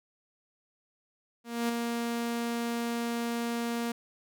sawtooth tone with ADSR envelope, 234.7 Hz, A#3, 12 cents sharp, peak -22 dBFS, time 1.44-3.92 s, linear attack 250 ms, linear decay 9 ms, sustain -4 dB, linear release 5 ms, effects none

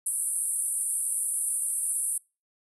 pink band-pass noise, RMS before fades -29 dBFS, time 0.06-2.18 s, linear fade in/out 5 ms, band 8700 to 11000 Hz, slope 96 dB/octave, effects noise-tail reverb RT60 0.3 s tail -26 dB re dry

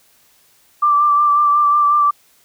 sine tone with vibrato, 1174.7 Hz, D6, in tune, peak -10 dBFS, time 0.82-2.11 s, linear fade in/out 10 ms, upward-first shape sine, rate 5.5 Hz, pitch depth 23 cents each way, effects white hiss -54 dBFS RMS until 2.44 s

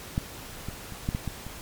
clicks, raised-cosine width 5 ms, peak -13 / -21 / -27 / -14 / -15 / -18 / -24 dBFS, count 7, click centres 0.179 / 0.686 / 0.923 / 1.089 / 1.149 / 1.277 / 1.466 s, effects pink hiss -42 dBFS RMS until 1.61 s + MP3 96 kbps

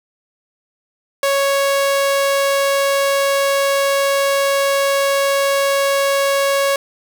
sawtooth tone, 554.4 Hz, C#5, in tune, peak -10 dBFS, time 1.23-6.76 s, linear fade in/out 2 ms, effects none

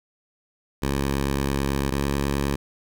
10% pulse tone pair in turn, 69 / 69.92 Hz, C#2 / C#2, -7 / +16 cents, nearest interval unison, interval 23 cents, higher second, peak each -14 / -14 dBFS, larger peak neither, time 0.82-1.91 / 1.91-2.56 s, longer first, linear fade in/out 10 ms, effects none

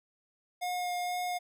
square tone with vibrato, 716 Hz, F5, 43 cents sharp, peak -32 dBFS, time 0.61-1.39 s, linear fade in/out 20 ms, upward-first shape sine, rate 2.1 Hz, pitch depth 10 cents each way, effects none

